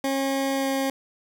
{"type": "tone with pitch glide", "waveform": "20% pulse", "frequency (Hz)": [271.5, 269.8], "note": ["C#4", "C#4"], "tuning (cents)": [-36, -47], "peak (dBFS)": -18, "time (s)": [0.04, 0.9], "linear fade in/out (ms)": 2, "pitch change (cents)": -11, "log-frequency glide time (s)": [0.55, 0.68], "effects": []}